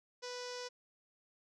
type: tone with low-pass filter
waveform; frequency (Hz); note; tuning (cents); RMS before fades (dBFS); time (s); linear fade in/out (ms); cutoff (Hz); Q
sawtooth; 493.9; B4; 0; -44; 0.22-0.69; 20; 5500; 4.4
effects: none